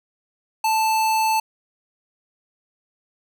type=tone; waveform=square; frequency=880 Hz; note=A5; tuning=in tune; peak=-18 dBFS; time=0.64-1.4 s; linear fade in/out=5 ms; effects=none